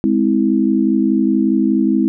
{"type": "chord", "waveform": "sine", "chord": "Ab augmented", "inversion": "none", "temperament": "just", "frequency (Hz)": [207.7, 259.6, 324.5], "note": ["Ab3", "C4", "E4"], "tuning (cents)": [0, -13, -27], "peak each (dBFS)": -16, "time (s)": [0.04, 2.08], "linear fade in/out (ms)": 0, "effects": []}